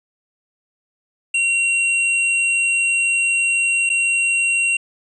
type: tone with dropouts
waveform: square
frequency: 2746 Hz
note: F7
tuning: 30 cents flat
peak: -16 dBFS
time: 1.34-4.77 s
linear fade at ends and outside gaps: 5 ms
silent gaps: 3.893-3.899 s
effects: resampled to 22050 Hz

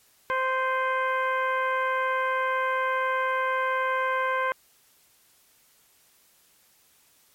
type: harmonic tone with a mistuned harmonic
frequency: 521 Hz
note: C5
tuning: 7 cents flat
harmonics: 1 / 2 / 3 / 4 / 5 / 6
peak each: -29 / -26 / -29 / -34 / -43 / -46 dBFS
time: 0.3-4.52 s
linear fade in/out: 0 ms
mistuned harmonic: 5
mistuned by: -65 cents
effects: white hiss -61 dBFS RMS until 7.34 s + MP3 64 kbps

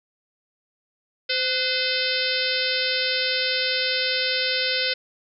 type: harmonic tone with a mistuned harmonic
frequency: 515 Hz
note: C5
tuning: 28 cents flat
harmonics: 1 / 3 / 4 / 5 / 6 / 7 / 8 / 9 / 10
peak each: -30 / -30 / -30 / -30 / -30 / -30 / -30 / -30 / -30 dBFS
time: 1.29-4.94 s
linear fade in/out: 10 ms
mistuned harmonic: 3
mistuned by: -57 cents
effects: none

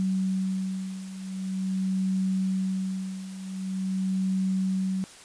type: beating tone pair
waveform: sine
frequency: 188.8 / 189.25 Hz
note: F#3 / F#3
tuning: +35 / +39 cents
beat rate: 0.45 Hz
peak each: -31 / -27 dBFS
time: 0-5.04 s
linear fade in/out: 0 ms
effects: white hiss -48 dBFS RMS until 5.24 s + resampled to 22050 Hz

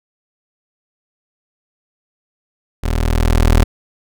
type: tone with level ramp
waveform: 25% pulse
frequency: 40.34 Hz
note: E1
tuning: 37 cents flat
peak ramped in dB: -12 to -4 dBFS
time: 2.83-3.64 s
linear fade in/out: 10 ms
effects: none

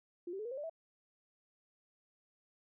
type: tone with pitch steps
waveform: sine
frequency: 349.2 / 387.5 / 429.9 / 477 / 529.3 / 587.3 / 651.6 Hz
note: F4 / G4 / A4 / A#4 / C5 / D5 / E5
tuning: 0 / -20 / -40 / +40 / +20 / 0 / -20 cents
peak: -39 dBFS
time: 0.27-0.697 s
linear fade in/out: 5 ms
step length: 61 ms
effects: none

